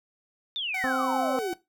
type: exponential sweep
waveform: sine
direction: down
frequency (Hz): 3683 to 331.3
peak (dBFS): -28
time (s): 0.56-1.53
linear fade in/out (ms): 0
type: tone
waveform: sawtooth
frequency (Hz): 753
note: F#5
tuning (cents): +30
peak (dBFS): -30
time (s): 0.74-1.54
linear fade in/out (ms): 5
type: harmonic tone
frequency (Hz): 261.6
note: C4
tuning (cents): 0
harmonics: 1 / 2 / 3 / 4 / 5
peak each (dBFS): -30 / -33 / -32 / -37 / -34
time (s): 0.84-1.39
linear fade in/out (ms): 0
effects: noise-tail reverb RT60 0.2 s tail -17 dB re dry